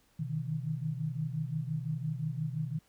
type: tone cluster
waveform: sine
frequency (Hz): 126.7 / 153.6 / 159.4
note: B2 / D#3 / D#3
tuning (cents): +45 / -22 / +42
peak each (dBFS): -37 / -36 / -36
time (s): 0.19-2.79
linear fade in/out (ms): 10
effects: pink hiss -68 dBFS RMS until 2.88 s